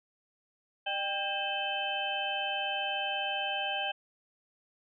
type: tone cluster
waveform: sine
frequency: 602 / 789 / 1599 / 2606 / 3074 Hz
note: D5 / G5 / G6 / E7 / G7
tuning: +43 / +11 / +34 / -20 / -35 cents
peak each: -40 / -35 / -39 / -37 / -35 dBFS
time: 0.86-3.92 s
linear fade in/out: 10 ms
effects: none